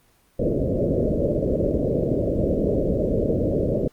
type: low-pass noise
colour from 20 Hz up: white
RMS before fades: -22 dBFS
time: 0.39-3.88 s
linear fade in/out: 5 ms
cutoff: 610 Hz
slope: 96 dB/octave
effects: pink hiss -60 dBFS RMS until 3.92 s + Opus 24 kbps